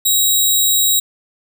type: tone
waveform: 10% pulse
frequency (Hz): 3825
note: A#7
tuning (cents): +44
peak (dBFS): -4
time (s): 0.05-1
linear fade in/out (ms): 10
effects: none